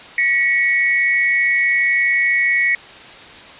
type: tone pair together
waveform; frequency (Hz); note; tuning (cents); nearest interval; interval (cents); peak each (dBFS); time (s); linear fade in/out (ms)
sine; 1920.6 / 2217; B6 / C#7; -49 / 0; major second; 249; -16; 0.18-2.75; 2
effects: white hiss -38 dBFS RMS until 3.59 s + resampled to 8000 Hz